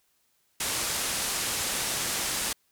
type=low-pass noise; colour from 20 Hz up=white; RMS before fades=-30 dBFS; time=0.6-2.53 s; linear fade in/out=5 ms; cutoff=11000 Hz; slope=24 dB/octave; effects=white hiss -70 dBFS RMS until 2.71 s